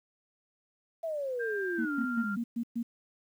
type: exponential sweep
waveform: sine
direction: down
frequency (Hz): 673 to 192.5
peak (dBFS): -31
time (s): 1.03-2.37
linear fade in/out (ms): 10
type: tone with pitch glide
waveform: sine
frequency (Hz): 1589 to 1391.3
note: G6 to F6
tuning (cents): +23 to -7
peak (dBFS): -34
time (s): 1.39-2.36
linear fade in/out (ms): 20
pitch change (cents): -230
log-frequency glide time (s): 1.76-1.91
type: tone bursts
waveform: sine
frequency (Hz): 234.2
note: A#3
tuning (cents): +8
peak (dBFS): -29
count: 6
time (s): 1.78-2.83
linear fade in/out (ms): 10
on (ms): 75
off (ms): 120
effects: tanh soft clip ceiling -18 dBFS + 10-bit